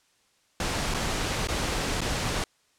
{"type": "noise with dropouts", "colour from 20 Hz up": "pink", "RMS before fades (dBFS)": -28, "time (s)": [0.6, 2.44], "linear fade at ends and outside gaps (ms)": 2, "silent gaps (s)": [[0.94, 0.945], [1.473, 1.485], [2.007, 2.015]], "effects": ["white hiss -66 dBFS RMS until 2.78 s", "low-pass 8000 Hz 12 dB/octave"]}